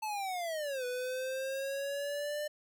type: linear two-way sweep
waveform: square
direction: down then up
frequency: 880 to 493 to 599 Hz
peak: -35 dBFS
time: 0.02-2.48 s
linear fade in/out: 10 ms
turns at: 0.85 s
effects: none